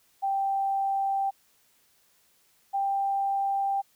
sine tone pair in turn, 784 / 789 Hz, G5 / G5, 0 / +11 cents, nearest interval unison, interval 11 cents, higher second, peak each -24 dBFS, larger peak neither, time 0.22-1.31 / 2.73-3.82 s, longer neither, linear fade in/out 20 ms, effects white hiss -65 dBFS RMS until 3.95 s

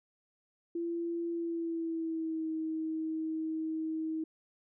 sine tone with pitch glide, 338.9 to 318 Hz, E4 to D#4, +48 to +38 cents, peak -32 dBFS, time 0.75-4.24 s, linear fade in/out 5 ms, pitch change -110 cents, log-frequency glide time 1.31-2.5 s, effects none

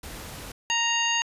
pink noise, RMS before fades -39 dBFS, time 0.03-0.52 s, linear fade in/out 5 ms
harmonic tone, 932.3 Hz, A#5, in tune, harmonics 1 / 2 / 3 / 4 / 5 / 7, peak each -29 / -29 / -25 / -37 / -37 / -30 dBFS, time 0.7-1.22 s, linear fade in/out 0 ms
effects resampled to 32000 Hz

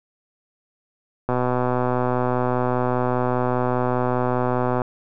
click train, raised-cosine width 1 ms, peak -8 dBFS, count 442, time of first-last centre 1.29-4.818 s, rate 125 Hz, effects none

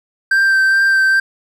triangle tone with vibrato, 1568 Hz, G6, in tune, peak -8 dBFS, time 0.31-1.2 s, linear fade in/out 5 ms, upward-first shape sine, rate 2.4 Hz, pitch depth 15 cents each way, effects none

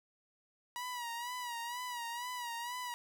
sawtooth tone with vibrato, 964 Hz, B5, 42 cents flat, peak -35 dBFS, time 0.76-2.94 s, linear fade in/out 0 ms, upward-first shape sine, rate 2.1 Hz, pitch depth 64 cents each way, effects none

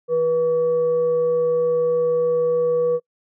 sine tone with frequency modulation, 486.7 Hz, B4, 25 cents flat, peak -16 dBFS, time 0.08-3 s, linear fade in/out 50 ms, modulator 650 Hz, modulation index 0.21, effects noise-tail reverb RT60 0.1 s tail -26 dB re dry

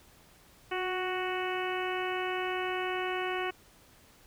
harmonic tone with a mistuned harmonic, 370 Hz, F#4, in tune, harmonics 1 / 2 / 3 / 4 / 5 / 6 / 7 / 8, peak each -34 / -37 / -39 / -40 / -41 / -42 / -42 / -43 dBFS, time 0.71-3.51 s, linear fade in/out 10 ms, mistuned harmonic 1, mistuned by -23 cents, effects pink hiss -59 dBFS RMS until 4.26 s

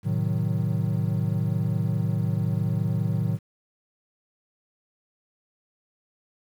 triangle chord, A diminished seventh, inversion none, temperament equal, 110 / 130.81 / 155.56 / 185 Hz, A2 / C3 / Eb3 / Gb3, 0 / 0 / 0 / 0 cents, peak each -24 / -29 / -25 / -28 dBFS, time 0.03-3.39 s, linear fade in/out 50 ms, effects 9-bit

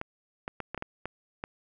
clicks, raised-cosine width 0.5 ms, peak -19 dBFS, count 8, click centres 0.014 / 0.479 / 0.603 / 0.746 / 0.777 / 0.824 / 1.056 / 1.439 s, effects none

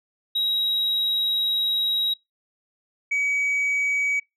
sine tone pair in turn, 3830 / 2270 Hz, A#7 / C#7, +46 / +41 cents, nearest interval major sixth, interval 905 cents, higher first, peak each -18 dBFS, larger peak neither, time 0.35-2.14 / 3.11-4.2 s, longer first, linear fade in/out 10 ms, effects noise-tail reverb RT60 0.2 s tail -25 dB re dry + tanh soft clip ceiling -19 dBFS

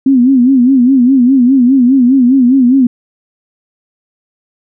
sine tone with vibrato, 256.4 Hz, C4, 35 cents flat, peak -4 dBFS, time 0.06-2.87 s, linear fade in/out 5 ms, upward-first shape sine, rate 4.9 Hz, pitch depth 120 cents each way, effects none

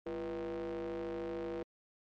square ring-modulated tone, 73.42 Hz, D2, in tune, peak -35 dBFS, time 0.06-1.63 s, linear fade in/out 5 ms, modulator 414 Hz, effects low-pass 3000 Hz 12 dB/octave + MP3 64 kbps

